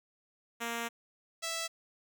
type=tone pair in turn; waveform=5% pulse; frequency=233.1 / 659.3 Hz; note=A#3 / E5; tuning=0 / 0 cents; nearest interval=octave + tritone; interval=1800 cents; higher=second; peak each=-23 dBFS; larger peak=neither; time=0.6-0.89 / 1.42-1.68 s; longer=first; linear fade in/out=20 ms; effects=none